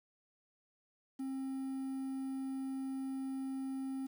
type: tone with quantisation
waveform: triangle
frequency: 266.9 Hz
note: C4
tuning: 35 cents sharp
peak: -35 dBFS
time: 1.19-4.07 s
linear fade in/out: 10 ms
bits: 10
effects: none